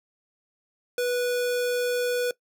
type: tone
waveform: square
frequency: 490.7 Hz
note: B4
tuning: 11 cents flat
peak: -24 dBFS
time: 0.98-2.31 s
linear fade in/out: 2 ms
effects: noise-tail reverb RT60 0.1 s tail -20 dB re dry